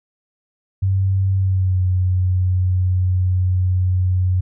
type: tone with pitch glide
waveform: sine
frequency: 96 to 91.77 Hz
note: G2 to F#2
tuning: -36 to -14 cents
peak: -14 dBFS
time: 0.82-4.41 s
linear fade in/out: 10 ms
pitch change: -78 cents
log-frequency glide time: 1.36-1.82 s
effects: none